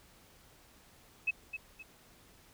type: tone with echo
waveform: sine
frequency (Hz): 2583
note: E7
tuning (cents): -36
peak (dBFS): -27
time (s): 1.27-1.31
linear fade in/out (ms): 10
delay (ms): 260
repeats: 2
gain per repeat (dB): -9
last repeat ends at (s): 1.83
effects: pink hiss -61 dBFS RMS until 2.53 s